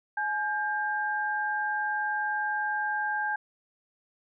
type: tone pair together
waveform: sine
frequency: 845 / 1595.1 Hz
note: G#5 / G6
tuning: +30 / +30 cents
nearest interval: major seventh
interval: 1100 cents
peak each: -30 / -29 dBFS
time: 0.17-3.36 s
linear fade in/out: 5 ms
effects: none